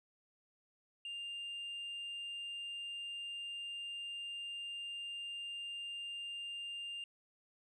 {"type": "tone", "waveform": "sine", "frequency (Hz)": 2800, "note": "F7", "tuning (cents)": 4, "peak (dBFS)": -39, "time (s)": [1.05, 7.04], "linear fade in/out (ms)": 2, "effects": ["tanh soft clip ceiling -40 dBFS"]}